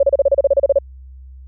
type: tone bursts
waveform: sine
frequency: 556 Hz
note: C#5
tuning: 5 cents sharp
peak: -8 dBFS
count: 13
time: 0-0.787 s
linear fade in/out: 5 ms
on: 31 ms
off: 32 ms
effects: added 65 Hz sine -35 dBFS peak until 1.47 s